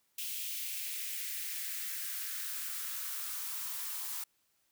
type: noise with high-pass filter sweep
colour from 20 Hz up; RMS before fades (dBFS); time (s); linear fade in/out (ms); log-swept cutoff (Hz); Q
blue; -39; 0.18-4.24; 5; 2800 to 910; 2.5
effects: white hiss -75 dBFS RMS until 4.71 s